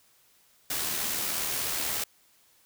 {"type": "noise with amplitude modulation", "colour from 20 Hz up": "white", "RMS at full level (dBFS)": -29, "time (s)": [0.7, 2.04], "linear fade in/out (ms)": 5, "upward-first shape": "sine", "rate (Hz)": 76.6, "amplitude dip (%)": 35, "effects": ["white hiss -63 dBFS RMS until 2.65 s"]}